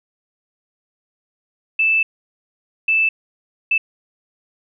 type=tone bursts at uneven times; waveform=sine; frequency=2637 Hz; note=E7; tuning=in tune; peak=-13 dBFS; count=3; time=1.79-2.03 / 2.88-3.09 / 3.71-3.78 s; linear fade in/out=5 ms; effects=none